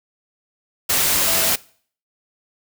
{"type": "tone in noise", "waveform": "sine", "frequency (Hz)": 659.3, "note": "E5", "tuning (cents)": 0, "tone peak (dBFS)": -28, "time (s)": [1.27, 1.5], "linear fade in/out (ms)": 10, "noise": "white", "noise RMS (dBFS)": -18, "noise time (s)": [0.89, 1.56], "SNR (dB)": -13, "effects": ["noise-tail reverb RT60 0.5 s tail -22 dB re dry"]}